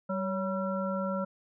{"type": "harmonic tone with a mistuned harmonic", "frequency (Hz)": 193.6, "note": "G3", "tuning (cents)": -21, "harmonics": [1, 3, 5, 7], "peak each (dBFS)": [-32, -33, -41, -37], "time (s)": [0.09, 1.25], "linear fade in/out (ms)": 10, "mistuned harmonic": 3, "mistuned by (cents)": -63, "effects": []}